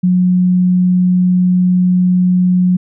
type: tone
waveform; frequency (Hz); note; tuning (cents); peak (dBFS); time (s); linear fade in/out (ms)
sine; 181.3; F#3; -35; -8; 0.03-2.77; 10
effects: none